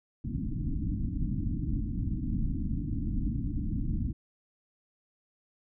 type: low-pass noise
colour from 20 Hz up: pink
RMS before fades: -31 dBFS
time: 0.24-4.13 s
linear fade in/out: 10 ms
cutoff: 310 Hz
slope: 96 dB/octave
effects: none